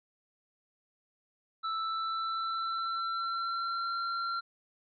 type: tone with pitch glide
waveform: square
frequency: 1318.5 to 1370.5 Hz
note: E6 to F6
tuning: 0 to -33 cents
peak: -32 dBFS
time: 1.63-4.41 s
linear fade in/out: 20 ms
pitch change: +67 cents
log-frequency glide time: 1.75-3.97 s
effects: resampled to 11025 Hz